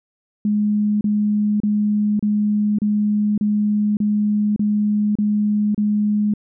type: tone bursts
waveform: sine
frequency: 209 Hz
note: G#3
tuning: 11 cents sharp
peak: -15 dBFS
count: 10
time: 0.45-6.338 s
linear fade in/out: 2 ms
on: 560 ms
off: 32 ms
effects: none